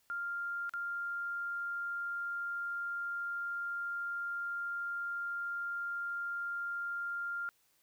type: tone with dropouts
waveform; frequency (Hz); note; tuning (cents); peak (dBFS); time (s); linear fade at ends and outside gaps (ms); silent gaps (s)
sine; 1396.9; F6; 0; -35; 0.1-7.49; 0; 0.694-0.737
effects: white hiss -72 dBFS RMS until 7.82 s